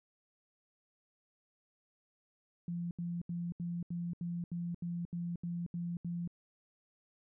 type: tone bursts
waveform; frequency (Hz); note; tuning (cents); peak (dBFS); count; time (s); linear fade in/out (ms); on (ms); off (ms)
sine; 172.5; F3; -21; -35; 12; 2.68-6.276; 2; 230; 76
effects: none